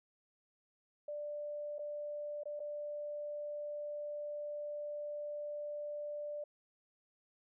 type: tone with dropouts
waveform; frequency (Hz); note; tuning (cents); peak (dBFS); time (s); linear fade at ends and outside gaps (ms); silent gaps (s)
sine; 590; D5; +8; -39; 1.08-6.44; 5; 1.784-1.791 / 2.435-2.455 / 2.595-2.601
effects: none